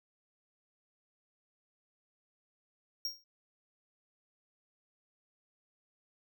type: tone with exponential decay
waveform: square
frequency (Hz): 5580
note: F8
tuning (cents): -2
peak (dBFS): -31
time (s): 3.05-3.24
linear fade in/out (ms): 2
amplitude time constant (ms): 40
effects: none